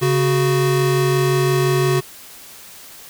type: tone pair together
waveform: square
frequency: 138.59 / 370 Hz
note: C#3 / F#4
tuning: 0 / 0 cents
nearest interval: octave + perfect fourth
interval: 1700 cents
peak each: -18 dBFS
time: 0.01-2.01 s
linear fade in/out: 20 ms
effects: white hiss -40 dBFS RMS until 3.09 s